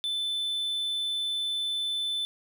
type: tone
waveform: triangle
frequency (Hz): 3520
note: A7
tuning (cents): 0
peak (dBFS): -26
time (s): 0.04-2.25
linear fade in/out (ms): 0
effects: none